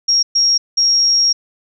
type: tone bursts at uneven times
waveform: sine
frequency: 5588 Hz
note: F8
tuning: in tune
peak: -10 dBFS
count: 3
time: 0.08-0.23 / 0.35-0.58 / 0.77-1.33 s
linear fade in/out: 10 ms
effects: none